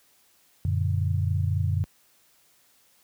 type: chord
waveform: sine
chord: Gb augmented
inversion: none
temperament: equal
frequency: 92.5 / 116.54 / 146.83 Hz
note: Gb2 / Bb2 / D3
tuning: 0 / 0 / 0 cents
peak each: -23 / -29 / -29 dBFS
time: 0.65-1.84 s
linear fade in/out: 0 ms
effects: white hiss -62 dBFS RMS until 3.03 s + high-pass 60 Hz 12 dB/octave